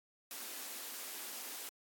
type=high-pass noise; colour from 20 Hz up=white; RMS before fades=-45 dBFS; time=0.31-1.69 s; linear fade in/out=0 ms; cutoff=220 Hz; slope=96 dB/octave; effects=AAC 64 kbps